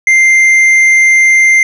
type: tone with tanh clipping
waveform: sine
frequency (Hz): 2093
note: C7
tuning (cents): 0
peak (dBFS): -5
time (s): 0.07-1.63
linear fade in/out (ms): 2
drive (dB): 6
effects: none